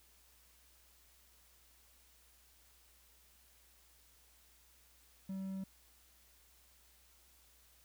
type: tone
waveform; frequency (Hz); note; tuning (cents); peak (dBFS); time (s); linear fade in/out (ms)
triangle; 191.8; G3; -37; -37; 5.29-5.64; 5
effects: added 60 Hz sine -70 dBFS peak until 7.84 s + white hiss -67 dBFS RMS until 7.84 s